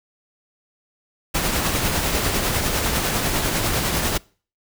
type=noise with tremolo; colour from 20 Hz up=pink; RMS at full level=-20 dBFS; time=1.34-4.18 s; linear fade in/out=10 ms; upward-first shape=triangle; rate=10 Hz; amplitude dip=40%; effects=noise-tail reverb RT60 0.4 s tail -24 dB re dry